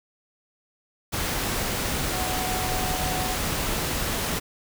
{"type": "tone in noise", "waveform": "sine", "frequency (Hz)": 740, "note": "F#5", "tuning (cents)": 0, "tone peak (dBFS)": -31, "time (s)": [2.12, 3.36], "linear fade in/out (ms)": 20, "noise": "pink", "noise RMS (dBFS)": -27, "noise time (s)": [1.12, 4.4], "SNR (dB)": -7, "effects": []}